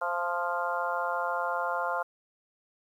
harmonic tone with a mistuned harmonic, 174.61 Hz, F3, in tune, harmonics 3 / 4 / 5 / 6 / 7 / 8, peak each -35 / -34 / -35 / -34 / -38 / -34 dBFS, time 0.01-2.03 s, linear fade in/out 10 ms, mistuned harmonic 4, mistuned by -16 cents, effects 10-bit

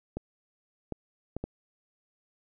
clicks, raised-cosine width 2 ms, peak -20 dBFS, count 4, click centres 0.17 / 0.923 / 1.366 / 1.44 s, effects none

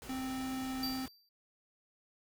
pink noise, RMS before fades -49 dBFS, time 0.02-1.08 s, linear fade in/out 0 ms
square tone, 261.6 Hz, C4, in tune, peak -37 dBFS, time 0.09-1.06 s, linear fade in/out 5 ms
square tone with exponential decay, 4673 Hz, D8, 9 cents flat, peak -34 dBFS, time 0.83-1.29 s, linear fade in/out 2 ms, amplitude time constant 100 ms
effects none

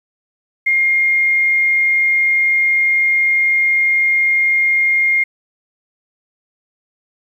sine tone, 2126 Hz, C7, 27 cents sharp, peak -11 dBFS, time 0.66-5.24 s, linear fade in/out 10 ms, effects 8-bit

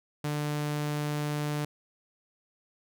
sawtooth tone, 148.4 Hz, D3, 18 cents sharp, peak -25 dBFS, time 0.24-1.65 s, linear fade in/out 5 ms, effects none

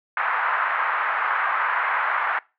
pink band-pass noise, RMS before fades -23 dBFS, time 0.17-2.39 s, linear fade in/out 2 ms, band 980 to 1800 Hz, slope 24 dB/octave, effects noise-tail reverb RT60 0.3 s tail -24 dB re dry + low-pass 3000 Hz 12 dB/octave

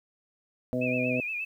harmonic tone, 125.9 Hz, B2, 34 cents sharp, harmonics 1 / 2 / 3 / 4 / 5, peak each -35 / -29 / -41 / -32 / -33 dBFS, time 0.73-1.2 s, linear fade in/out 0 ms
sine tone with vibrato, 2518 Hz, D#7, 20 cents sharp, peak -30 dBFS, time 0.81-1.45 s, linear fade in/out 10 ms, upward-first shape sine, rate 8.5 Hz, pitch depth 84 cents each way
effects 10-bit

